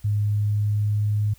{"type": "tone with pitch glide", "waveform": "sine", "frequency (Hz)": [103.9, 104.8], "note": ["G#2", "G#2"], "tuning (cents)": [1, 16], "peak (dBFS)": -19, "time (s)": [0.04, 1.34], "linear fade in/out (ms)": 10, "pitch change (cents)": 15, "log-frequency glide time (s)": [0.17, 1.17], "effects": ["added 60 Hz sine -54 dBFS peak until 1.38 s", "white hiss -56 dBFS RMS until 1.38 s"]}